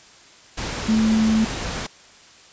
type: tone in noise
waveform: sine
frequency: 220 Hz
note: A3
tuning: in tune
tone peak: -15 dBFS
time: 0.88-1.45 s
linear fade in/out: 10 ms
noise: pink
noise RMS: -28 dBFS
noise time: 0.57-1.87 s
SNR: +10 dB
effects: white hiss -48 dBFS RMS until 2.52 s + resampled to 16000 Hz